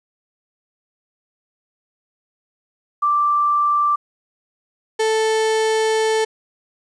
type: tone pair in turn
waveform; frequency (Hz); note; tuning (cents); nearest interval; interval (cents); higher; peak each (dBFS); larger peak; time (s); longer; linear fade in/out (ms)
sine / 35% pulse; 1174.7 / 440; D6 / A4; 0 / 0; octave + perfect fourth; 1700; first; -14; neither; 3.02-3.96 / 4.99-6.25; second; 10
effects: resampled to 22050 Hz + 9-bit